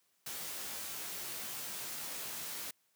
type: noise with comb filter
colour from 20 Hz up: white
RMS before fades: -42 dBFS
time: 0.26-2.71 s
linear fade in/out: 5 ms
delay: 18 ms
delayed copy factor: -0.75
effects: white hiss -75 dBFS RMS until 2.95 s + high-pass 100 Hz 12 dB/octave